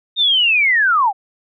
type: linear sweep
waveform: sine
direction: down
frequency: 3705 to 737 Hz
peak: -11 dBFS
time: 0.16-1.13 s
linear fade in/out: 50 ms
effects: none